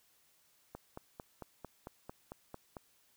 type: click train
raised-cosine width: 1 ms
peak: -30 dBFS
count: 10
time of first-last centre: 0.75-2.768 s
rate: 4.46 Hz
effects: white hiss -70 dBFS RMS until 3.16 s